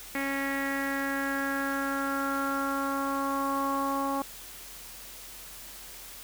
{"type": "tone with low-pass filter sweep", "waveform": "sawtooth", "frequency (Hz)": 275.2, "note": "C#4", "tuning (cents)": -12, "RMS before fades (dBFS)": -30, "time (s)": [0.15, 4.22], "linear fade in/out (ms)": 2, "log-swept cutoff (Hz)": [2100, 1000], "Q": 5.7, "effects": ["added 44 Hz sine -55 dBFS peak until 6.23 s", "white hiss -45 dBFS RMS until 6.23 s"]}